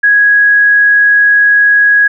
sine tone, 1661.2 Hz, G#6, in tune, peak -4 dBFS, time 0.03-2.08 s, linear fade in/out 10 ms, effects none

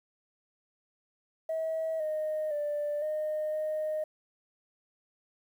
sine tone with pitch steps, 643 / 618 / 589 / 614 / 618 Hz, E5 / D#5 / D5 / D#5 / D#5, -43 / -12 / +5 / -23 / -12 cents, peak -28 dBFS, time 1.49-4.04 s, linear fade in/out 5 ms, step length 510 ms, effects tanh soft clip ceiling -26 dBFS + 10-bit

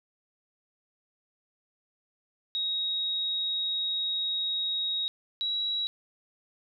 sine tone pair in turn, 3784 / 3884 Hz, A#7 / B7, +25 / -30 cents, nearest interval unison, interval 45 cents, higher second, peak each -27 dBFS, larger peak neither, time 2.55-5.08 / 5.41-5.87 s, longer first, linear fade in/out 0 ms, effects none

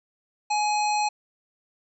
harmonic tone, 840 Hz, G#5, 19 cents sharp, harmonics 1 / 3 / 5 / 7 / 9, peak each -22 / -31 / -33 / -38 / -38 dBFS, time 0.5-1.09 s, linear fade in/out 10 ms, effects none

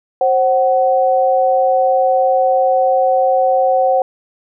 sine tone pair together, 530 / 749.5 Hz, C5 / F#5, +22 / +22 cents, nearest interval tritone, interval 600 cents, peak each -13 dBFS, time 0.21-4.02 s, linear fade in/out 2 ms, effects none

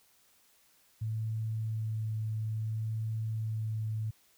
sine tone with vibrato, 110 Hz, A2, in tune, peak -31 dBFS, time 1.01-4.11 s, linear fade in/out 10 ms, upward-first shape sine, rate 0.59 Hz, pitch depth 11 cents each way, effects white hiss -66 dBFS RMS until 4.37 s

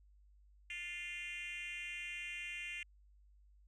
sine tone with frequency modulation, 2431 Hz, D#7, 41 cents flat, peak -39 dBFS, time 0.7-2.83 s, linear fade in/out 2 ms, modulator 337 Hz, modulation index 1.5, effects tanh soft clip ceiling -41 dBFS + added 50 Hz sine -62 dBFS peak until 3.67 s

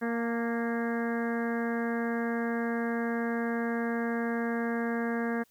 harmonic tone with a mistuned harmonic, 233.1 Hz, A#3, in tune, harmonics 1 / 2 / 3 / 4 / 5 / 6 / 7 / 8 / 9, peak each -30 / -34 / -39 / -44 / -43 / -46 / -38 / -45 / -48 dBFS, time 0.01-5.44 s, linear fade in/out 20 ms, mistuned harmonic 4, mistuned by -34 cents, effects white hiss -67 dBFS RMS until 5.5 s

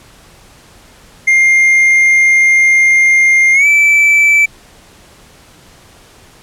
triangle tone with pitch glide, 2113 to 2318 Hz, C7 to D7, +16 to -23 cents, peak -4 dBFS, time 1.27-4.46 s, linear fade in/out 10 ms, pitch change +161 cents, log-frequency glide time 3.53-3.67 s, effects pink hiss -42 dBFS RMS until 6.42 s + low-pass 11000 Hz 12 dB/octave

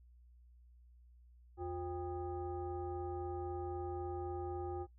sine tone with frequency modulation, 356.2 Hz, F4, 34 cents sharp, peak -38 dBFS, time 1.57-4.87 s, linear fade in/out 50 ms, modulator 440 Hz, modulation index 0.99, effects noise-tail reverb RT60 0.1 s tail -18 dB re dry + added 60 Hz sine -59 dBFS peak until 4.98 s

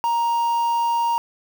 triangle tone with quantisation, 936 Hz, A#5, 7 cents sharp, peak -16 dBFS, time 0.04-1.18 s, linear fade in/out 0 ms, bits 6, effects none

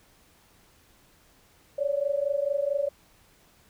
sine tone pair together, 554.4 / 578.9 Hz, C#5 / D5, 0 / -25 cents, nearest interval minor second, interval 75 cents, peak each -27 dBFS, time 1.78-2.89 s, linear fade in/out 10 ms, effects pink hiss -60 dBFS RMS until 3.69 s

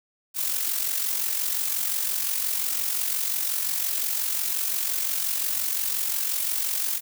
blue noise with amplitude modulation, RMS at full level -24 dBFS, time 0.34-7.01 s, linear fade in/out 50 ms, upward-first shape sine, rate 45.7 Hz, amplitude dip 55%, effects none

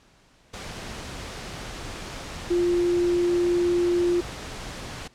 sine tone in noise, 350 Hz, F4, 4 cents sharp, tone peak -19 dBFS, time 2.5-4.21 s, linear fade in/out 10 ms, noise pink, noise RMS -36 dBFS, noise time 0.53-5.08 s, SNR +14 dB, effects pink hiss -58 dBFS RMS until 5.14 s + low-pass 7000 Hz 12 dB/octave

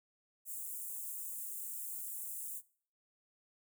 white high-pass noise, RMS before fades -43 dBFS, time 0.45-2.62 s, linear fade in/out 50 ms, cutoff 7500 Hz, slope 48 dB/octave, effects noise-tail reverb RT60 0.5 s tail -21 dB re dry

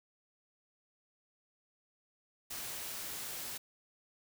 white noise, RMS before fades -42 dBFS, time 2.5-3.58 s, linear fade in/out 10 ms, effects none

